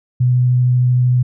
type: tone with vibrato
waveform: sine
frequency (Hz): 124.9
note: B2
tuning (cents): +20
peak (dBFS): -10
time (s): 0.2-1.23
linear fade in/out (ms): 10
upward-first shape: sine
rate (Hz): 13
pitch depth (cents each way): 8
effects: none